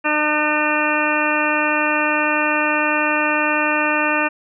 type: harmonic tone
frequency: 301.8 Hz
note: D4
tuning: 47 cents sharp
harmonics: 1 / 2 / 3 / 4 / 5 / 6 / 8 / 9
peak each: -24 / -24 / -24 / -24 / -24 / -24 / -24 / -24 dBFS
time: 0.04-4.29 s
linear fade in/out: 20 ms
effects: none